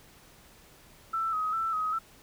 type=tone with vibrato; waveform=sine; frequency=1296 Hz; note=E6; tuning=30 cents flat; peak=-27 dBFS; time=1.13-1.99 s; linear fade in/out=10 ms; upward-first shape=square; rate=2.5 Hz; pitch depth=44 cents each way; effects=pink hiss -56 dBFS RMS until 2.22 s